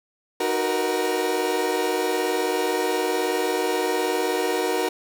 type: chord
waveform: 30% pulse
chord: B major seventh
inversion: first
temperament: equal with one note detuned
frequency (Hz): 311.1 / 370 / 466.2 / 486.2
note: D#4 / F#4 / A#4 / B4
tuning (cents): 0 / 0 / 0 / -27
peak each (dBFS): -27 / -23 / -23 / -28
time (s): 0.4-4.89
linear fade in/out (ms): 5
effects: 8-bit